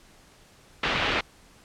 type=low-pass noise; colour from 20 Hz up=white; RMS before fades=-26 dBFS; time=0.83-1.21 s; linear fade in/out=5 ms; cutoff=3200 Hz; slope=24 dB/octave; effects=pink hiss -55 dBFS RMS until 1.64 s + low-pass 10000 Hz 12 dB/octave